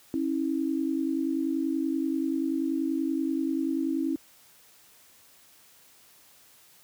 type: tone pair together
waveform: sine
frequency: 272.2 / 322.6 Hz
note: C#4 / E4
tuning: -31 / -37 cents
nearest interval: minor third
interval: 294 cents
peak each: -28 dBFS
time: 0.14-4.16 s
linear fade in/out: 0 ms
effects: white hiss -57 dBFS RMS until 6.83 s + high-pass 60 Hz 12 dB/octave